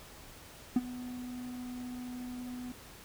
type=tone with ADSR envelope; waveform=triangle; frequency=248.4 Hz; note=B3; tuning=10 cents sharp; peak=-19 dBFS; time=0.76-2.72 s; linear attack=4 ms; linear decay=34 ms; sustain=-18 dB; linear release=3 ms; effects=pink hiss -52 dBFS RMS until 3.04 s